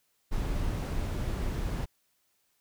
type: noise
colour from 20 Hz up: brown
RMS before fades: -31 dBFS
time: 0.31-1.86 s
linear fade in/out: 20 ms
effects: white hiss -73 dBFS RMS until 2.6 s